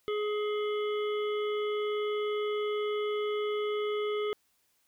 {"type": "harmonic tone with a mistuned harmonic", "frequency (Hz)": 419.8, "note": "G#4", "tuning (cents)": 19, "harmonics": [1, 3, 5, 7, 8], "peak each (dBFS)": [-29, -39, -43, -46, -47], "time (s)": [0.08, 4.33], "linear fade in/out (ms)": 0, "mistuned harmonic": 7, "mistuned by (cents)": 34, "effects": ["white hiss -72 dBFS RMS until 4.87 s"]}